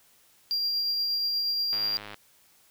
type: tone with tremolo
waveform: triangle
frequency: 4765 Hz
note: D8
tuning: 24 cents sharp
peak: -23 dBFS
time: 0.51-1.97 s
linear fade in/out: 0 ms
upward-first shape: triangle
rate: 8.4 Hz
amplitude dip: 25%
type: click train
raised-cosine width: 0.3 ms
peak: -24 dBFS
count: 44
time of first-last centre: 1.73-2.143 s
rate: 104 Hz
effects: white hiss -61 dBFS RMS until 2.7 s